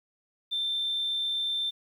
sine tone, 3566 Hz, A7, 22 cents sharp, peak -26 dBFS, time 0.51-1.71 s, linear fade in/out 20 ms, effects tanh soft clip ceiling -22 dBFS + 10-bit

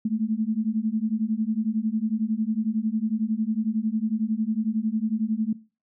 sine beating tone pair, 213.3 / 224.3 Hz, G#3 / A3, +46 / +34 cents, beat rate 11 Hz, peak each -25 dBFS, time 0.05-5.53 s, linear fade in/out 5 ms, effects noise-tail reverb RT60 0.3 s tail -17 dB re dry

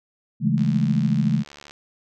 sine chord, A major seventh, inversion first, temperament just, 137.5 / 165 / 206.2 / 220 Hz, C#3 / E3 / G#3 / A3, -14 / +2 / -12 / 0 cents, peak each -23 dBFS, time 0.4-1.44 s, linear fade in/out 50 ms
click train, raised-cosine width 0.2 ms, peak -24 dBFS, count 83, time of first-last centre 0.58-1.709 s, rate 72.6 Hz
effects none

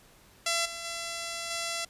5% pulse tone with level steps, 675 Hz, E5, 41 cents sharp, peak -15 / -26 / -23 / -20 dBFS, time 0.46-1.85 s, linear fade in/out 5 ms, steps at 0.65 / 0.84 / 1.5 s, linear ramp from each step 10 ms, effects pink hiss -58 dBFS RMS until 1.89 s + resampled to 32000 Hz

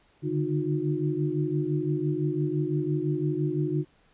sine tone cluster, 143.9 / 149.8 / 309.3 / 360.6 Hz, D3 / D3 / D#4 / F#4, -35 / +35 / -10 / -45 cents, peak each -30 dBFS, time 0.22-3.85 s, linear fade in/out 50 ms, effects pink hiss -63 dBFS RMS until 4.13 s + resampled to 8000 Hz

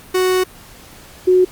45% pulse / sine tone pair in turn, 370 / 367.2 Hz, F#4 / F#4, 0 / -13 cents, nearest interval unison, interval 13 cents, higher first, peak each -13 / -8 dBFS, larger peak second, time 0.14-0.44 / 1.27-1.45 s, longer first, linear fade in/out 10 ms, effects pink hiss -41 dBFS RMS until 1.51 s + Opus 48 kbps

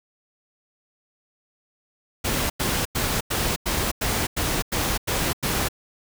pink noise bursts, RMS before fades -24 dBFS, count 10, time 2.24-5.686 s, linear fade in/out 10 ms, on 260 ms, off 94 ms, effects none

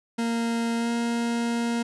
40% pulse tone with pitch glide, 231.7 to 234.4 Hz, A#3 to A#3, -10 to +10 cents, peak -23 dBFS, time 0.18-1.83 s, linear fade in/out 10 ms, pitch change +20 cents, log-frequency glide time 0.77-0.9 s, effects resampled to 24000 Hz

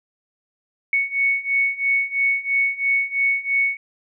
sine beating tone pair, 2217 / 2220 Hz, C#7 / C#7, 0 / +2 cents, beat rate 3 Hz, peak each -22 / -20 dBFS, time 0.93-3.77 s, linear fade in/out 2 ms, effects none

